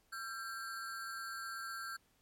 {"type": "ring-modulated tone", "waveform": "square", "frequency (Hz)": 1472, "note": "F#6", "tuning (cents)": -9, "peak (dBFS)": -39, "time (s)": [0.12, 1.97], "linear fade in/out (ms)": 10, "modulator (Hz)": 114, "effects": ["pink hiss -73 dBFS RMS until 2.21 s", "MP3 64 kbps"]}